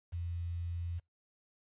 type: tone with quantisation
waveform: sine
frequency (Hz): 85.8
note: F2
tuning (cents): -30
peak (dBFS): -35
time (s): 0.12-1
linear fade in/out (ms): 20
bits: 10
effects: noise-tail reverb RT60 0.2 s tail -26 dB re dry + resampled to 8000 Hz